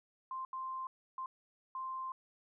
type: tone bursts at uneven times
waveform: sine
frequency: 1046.5 Hz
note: C6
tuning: in tune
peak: -38 dBFS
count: 4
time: 0.31-0.45 / 0.53-0.87 / 1.18-1.26 / 1.75-2.12 s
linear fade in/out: 2 ms
effects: none